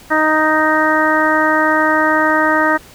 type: harmonic tone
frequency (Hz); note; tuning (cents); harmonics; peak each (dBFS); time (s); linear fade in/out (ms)
311.1; D#4; 0; 1 / 2 / 3 / 4 / 5 / 6; -18 / -18 / -18 / -18 / -18 / -18; 0.1-2.78; 20
effects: pink hiss -41 dBFS RMS until 2.94 s